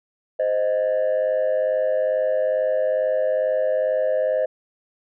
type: tone pair together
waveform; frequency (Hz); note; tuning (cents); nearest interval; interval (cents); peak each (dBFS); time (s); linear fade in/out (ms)
sine; 520 / 622.3; C5 / D#5; -11 / 0; minor third; 311; -19; 0.39-4.46; 10
effects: tanh soft clip ceiling -15 dBFS